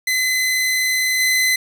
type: tone with level steps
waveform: sawtooth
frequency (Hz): 2031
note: B6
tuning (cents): +48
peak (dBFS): -13 / -11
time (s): 0.07-1.56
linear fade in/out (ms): 5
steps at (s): 1.19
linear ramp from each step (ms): 20
effects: none